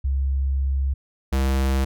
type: tone pair in turn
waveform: sine / square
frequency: 67.7 / 66.77 Hz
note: C#2 / C2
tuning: -40 / +36 cents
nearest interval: unison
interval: 24 cents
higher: first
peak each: -19 / -19 dBFS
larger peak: neither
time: 0.04-0.94 / 1.32-1.85 s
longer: first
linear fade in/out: 10 ms
effects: none